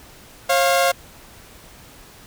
sawtooth tone pair together, 540.7 / 698.5 Hz, C#5 / F5, -43 / 0 cents, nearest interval major third, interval 443 cents, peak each -14 dBFS, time 0.49-0.92 s, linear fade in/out 10 ms, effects pink hiss -45 dBFS RMS until 2.26 s

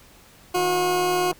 20% pulse tone, 361 Hz, F#4, 43 cents flat, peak -15 dBFS, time 0.54-1.32 s, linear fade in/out 10 ms
click train, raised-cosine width 1 ms, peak -22 dBFS, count 124, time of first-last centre 0.56-1.329 s, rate 160 Hz
effects pink hiss -51 dBFS RMS until 1.39 s

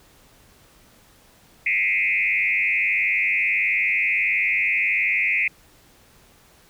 sine tone with frequency modulation, 2293 Hz, D7, 42 cents flat, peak -18 dBFS, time 1.66-5.48 s, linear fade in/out 5 ms, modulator 98.5 Hz, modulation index 2.8, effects pink hiss -54 dBFS RMS until 6.69 s

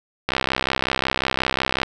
click train, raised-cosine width 0.3 ms, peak -3 dBFS, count 102, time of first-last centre 0.29-1.832 s, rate 65.5 Hz, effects none

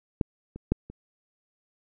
clicks, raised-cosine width 3 ms, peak -11 / -26 / -9 / -28 dBFS, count 4, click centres 0.212 / 0.56 / 0.72 / 0.9 s, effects none

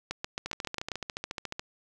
two click trains, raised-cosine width 0.2 ms, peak -15 / -17 dBFS, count 7 / 17, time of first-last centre 0.11-0.918 / 0.46-1.595 s, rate 7.43 / 14.1 Hz, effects none

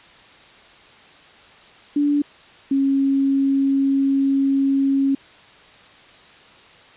sine tone pair in turn, 289.8 / 273.5 Hz, D4 / C#4, -23 / -23 cents, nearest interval minor second, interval 100 cents, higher first, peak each -15 / -15 dBFS, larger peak neither, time 1.96-2.22 / 2.71-5.15 s, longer second, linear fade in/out 5 ms, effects white hiss -47 dBFS RMS until 6.96 s + resampled to 8000 Hz

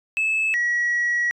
sine tone pair in turn, 2608 / 1919.6 Hz, E7 / B6, -19 / -50 cents, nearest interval perfect fourth, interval 531 cents, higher first, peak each -17 dBFS, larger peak neither, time 0.17-0.54 / 0.54-1.31 s, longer second, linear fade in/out 0 ms, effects tanh soft clip ceiling -17 dBFS

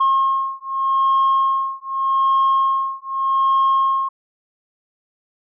sine beating tone pair, 1076 / 1076.83 Hz, C6 / C6, +48 / +49 cents, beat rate 0.83 Hz, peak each -17 dBFS, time 0-4.09 s, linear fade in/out 10 ms, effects tanh soft clip ceiling -10 dBFS

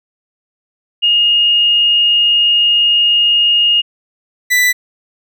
sine / 40% pulse tone pair in turn, 2851 / 1982.5 Hz, F7 / B6, +35 / +6 cents, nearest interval tritone, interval 629 cents, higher first, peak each -8 dBFS, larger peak neither, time 1.02-3.82 / 4.5-4.73 s, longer first, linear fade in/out 20 ms, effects none

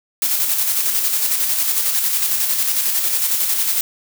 blue noise with tremolo, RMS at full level -17 dBFS, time 0.22-3.81 s, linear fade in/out 2 ms, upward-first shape square, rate 11 Hz, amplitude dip 35%, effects none

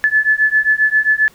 sine beating tone pair, 1727 / 1734.5 Hz, A6 / A6, -33 / -25 cents, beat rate 7.5 Hz, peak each -14 dBFS, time 0.04-1.28 s, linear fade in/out 0 ms, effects pink hiss -48 dBFS RMS until 1.34 s

